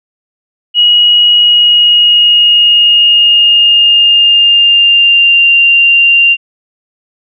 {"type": "tone with pitch glide", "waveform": "sine", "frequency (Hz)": [2900, 2780], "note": ["F#7", "F7"], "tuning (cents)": [-35, -9], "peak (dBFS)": -3, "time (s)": [0.74, 6.37], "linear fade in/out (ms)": 50, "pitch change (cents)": -74, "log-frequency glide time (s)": [1.34, 5.53], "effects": []}